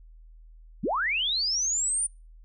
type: linear sweep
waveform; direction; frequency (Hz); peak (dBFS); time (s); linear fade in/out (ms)
sine; up; 130.81 to 9397; -24; 0.83-2.07; 10
effects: noise-tail reverb RT60 0.3 s tail -26 dB re dry + added 40 Hz sine -47 dBFS peak until 2.44 s